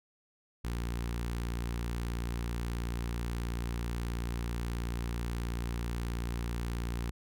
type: tone with notch filter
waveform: sawtooth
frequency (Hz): 58.5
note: A#1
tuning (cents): +7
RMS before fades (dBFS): -35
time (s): 0.64-7.11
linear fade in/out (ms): 10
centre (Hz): 610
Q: 1.7
effects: none